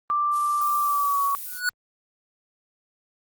sine tone with pitch glide, 1178 to 1122.9 Hz, D6 to C#6, +5 to +22 cents, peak -20 dBFS, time 0.1-1.35 s, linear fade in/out 0 ms, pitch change -83 cents, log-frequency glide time 0.8-1.22 s
violet noise, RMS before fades -34 dBFS, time 0.31-1.62 s, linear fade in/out 50 ms
square tone with exponential growth, 1470 Hz, F#6, 12 cents flat, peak -18 dBFS, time 1.46-1.69 s, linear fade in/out 1 ms, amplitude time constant 50 ms
effects Opus 24 kbps

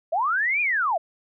sine linear two-way sweep, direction up then down, 602 to 2475 to 602 Hz, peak -20 dBFS, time 0.12-0.98 s, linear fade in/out 10 ms, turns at 0.61 s, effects none

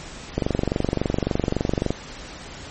click train, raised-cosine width 2 ms, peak -7 dBFS, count 37, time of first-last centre 0.38-1.905 s, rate 23.6 Hz, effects pink hiss -38 dBFS RMS until 2.7 s + MP3 32 kbps

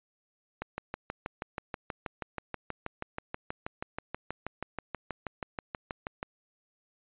click train, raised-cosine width 0.5 ms, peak -19 dBFS, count 36, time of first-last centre 0.62-6.229 s, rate 6.24 Hz, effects resampled to 8000 Hz

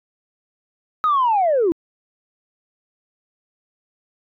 sine linear sweep, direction down, 1280 to 311.1 Hz, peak -13 dBFS, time 1.04-1.72 s, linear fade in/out 0 ms, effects tanh soft clip ceiling -11 dBFS

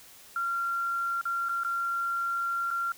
sine tone with dropouts, 1378 Hz, F6, 24 cents flat, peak -27 dBFS, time 0.36-2.92 s, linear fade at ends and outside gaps 2 ms, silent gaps 1.213-1.254 / 1.487-1.493 / 1.635-1.647 / 2.705-2.711 s, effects white hiss -52 dBFS RMS until 2.97 s

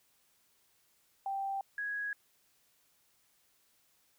sine tone pair in turn, 784 / 1661.2 Hz, G5 / G#6, 0 / 0 cents, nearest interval octave + minor second, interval 1300 cents, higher second, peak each -33 / -34 dBFS, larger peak first, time 1.26-1.61 / 1.78-2.13 s, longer neither, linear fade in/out 2 ms, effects white hiss -71 dBFS RMS until 4.18 s

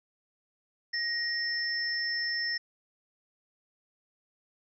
sine tone pair together, 1880 / 5317 Hz, A#6 / E8, +14 / +14 cents, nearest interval octave + tritone, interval 1800 cents, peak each -31 / -32 dBFS, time 0.93-2.58 s, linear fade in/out 10 ms, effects none

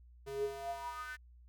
square tone with high-pass filter sweep, 137.2 Hz, C#3, 17 cents flat, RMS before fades -41 dBFS, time 0.26-1.17 s, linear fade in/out 20 ms, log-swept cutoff 300 to 1700 Hz, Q 9.6, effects added 60 Hz sine -56 dBFS peak until 1.48 s

